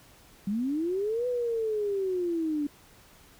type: linear two-way sweep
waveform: sine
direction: up then down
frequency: 190 to 500 to 286.1 Hz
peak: -26 dBFS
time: 0.47-2.67 s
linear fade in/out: 5 ms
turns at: 1.27 s
effects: pink hiss -56 dBFS RMS until 3.39 s